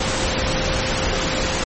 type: tone in noise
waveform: sine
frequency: 523.3 Hz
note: C5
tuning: in tune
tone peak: -28 dBFS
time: 0-1.64 s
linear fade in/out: 5 ms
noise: pink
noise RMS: -21 dBFS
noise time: 0-1.64 s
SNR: -10 dB
effects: MP3 32 kbps